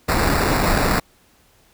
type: noise with sample-and-hold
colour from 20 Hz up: pink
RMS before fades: -18 dBFS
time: 0.08-1 s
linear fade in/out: 10 ms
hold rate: 3150 Hz
effects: pink hiss -56 dBFS RMS until 1.73 s